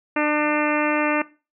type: harmonic tone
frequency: 299.6 Hz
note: D4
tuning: 35 cents sharp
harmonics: 1 / 2 / 3 / 4 / 5 / 6 / 7 / 8 / 9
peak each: -22 / -25 / -27 / -28 / -29 / -30 / -30 / -31 / -32 dBFS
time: 0.16-1.22 s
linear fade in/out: 5 ms
effects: noise-tail reverb RT60 0.3 s tail -18 dB re dry